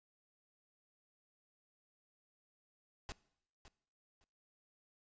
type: noise with echo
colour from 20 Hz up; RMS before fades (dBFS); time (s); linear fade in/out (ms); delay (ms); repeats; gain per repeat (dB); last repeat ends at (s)
pink; -44; 3.09-3.12; 0; 560; 2; -14; 4.24
effects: noise-tail reverb RT60 0.7 s tail -21 dB re dry + resampled to 16000 Hz